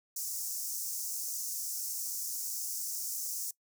pink high-pass noise, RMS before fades -37 dBFS, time 0.16-3.51 s, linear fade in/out 5 ms, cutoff 5500 Hz, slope 48 dB/octave, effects noise-tail reverb RT60 0.1 s tail -21 dB re dry

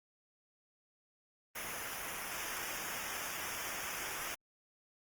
pink noise with comb filter, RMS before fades -41 dBFS, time 1.55-4.35 s, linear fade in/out 10 ms, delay 0.24 ms, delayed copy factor -0.85, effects Opus 24 kbps

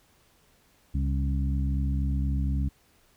harmonic tone with a mistuned harmonic, 68.6 Hz, C#2, 17 cents flat, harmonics 1 / 2 / 3 / 4, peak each -25 / -31 / -35 / -37 dBFS, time 0.94-2.69 s, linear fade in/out 10 ms, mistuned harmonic 3, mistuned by -40 cents, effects pink hiss -63 dBFS RMS until 3.16 s

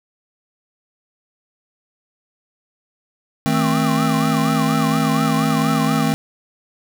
square chord, A diminished, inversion second, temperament just, 158.4 / 220 / 264 Hz, Eb3 / A3 / C4, +31 / 0 / +16 cents, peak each -21 dBFS, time 3.46-6.14 s, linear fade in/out 0 ms
sine tone with vibrato, 1174.7 Hz, D6, in tune, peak -25 dBFS, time 3.51-6.06 s, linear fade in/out 50 ms, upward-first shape sine, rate 4.2 Hz, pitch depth 210 cents each way
effects none

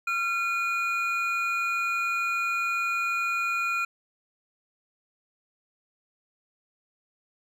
triangle tone pair together, 1372.8 / 2446 Hz, F6 / D#7, -30 / -30 cents, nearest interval minor seventh, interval 1000 cents, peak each -26 dBFS, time 0.07-3.85 s, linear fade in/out 5 ms, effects none

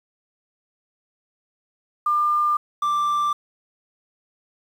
sine / triangle tone pair in turn, 1199 / 1178.4 Hz, D6 / D6, +36 / +6 cents, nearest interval unison, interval 30 cents, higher first, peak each -17 dBFS, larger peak neither, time 2.06-2.57 / 2.82-3.33 s, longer neither, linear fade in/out 5 ms, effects 8-bit

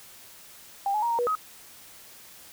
sine tone with pitch steps, 795 / 847 / 940 / 929 / 484.1 / 1265 Hz, G5 / G#5 / A#5 / A#5 / B4 / D#6, +24 / +34 / +14 / -6 / -35 / +28 cents, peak -23 dBFS, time 0.86-1.352 s, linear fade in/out 2 ms, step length 82 ms, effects white hiss -49 dBFS RMS until 2.52 s

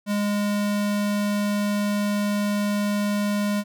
square tone, 205.6 Hz, G#3, 17 cents flat, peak -22 dBFS, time 0.06-3.64 s, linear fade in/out 50 ms, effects none

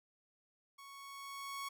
sawtooth tone with level ramp, 1108.7 Hz, C#6, in tune, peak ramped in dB -49 to -36 dBFS, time 0.78-1.69 s, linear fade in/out 10 ms, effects none

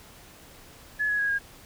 sine tone with pitch steps, 1705 / 1678.6 / 1652.6 / 1627.1 Hz, G#6 / G#6 / G#6 / G#6, +45 / +18 / -9 / -36 cents, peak -23 dBFS, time 0.99-1.39 s, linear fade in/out 20 ms, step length 100 ms, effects pink hiss -50 dBFS RMS until 1.65 s

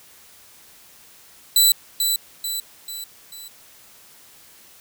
15% pulse tone with echo, 3981 Hz, B7, 13 cents sharp, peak -5 dBFS, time 1.56-1.72 s, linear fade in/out 2 ms, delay 440 ms, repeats 4, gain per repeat -6 dB, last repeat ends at 3.48 s, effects white hiss -49 dBFS RMS until 4.8 s

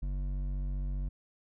sine tone with hard clipping, 47.58 Hz, F#1, 49 cents sharp, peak -33 dBFS, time 0.02-1.09 s, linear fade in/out 10 ms, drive 9 dB, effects none

